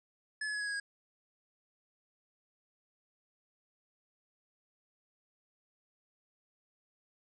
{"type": "tone with pitch steps", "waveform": "square", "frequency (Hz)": [1717, 1701.2, 1685.6, 1670, 1654.7, 1639.5], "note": ["A6", "G#6", "G#6", "G#6", "G#6", "G#6"], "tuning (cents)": [-43, 41, 25, 9, -7, -23], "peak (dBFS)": -35, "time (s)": [0.41, 0.8], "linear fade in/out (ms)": 5, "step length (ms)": 65, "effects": ["resampled to 22050 Hz"]}